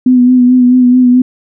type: tone with vibrato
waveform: sine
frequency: 250 Hz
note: B3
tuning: 21 cents sharp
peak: -3 dBFS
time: 0.06-1.22 s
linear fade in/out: 5 ms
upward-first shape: sine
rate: 4.6 Hz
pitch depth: 30 cents each way
effects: none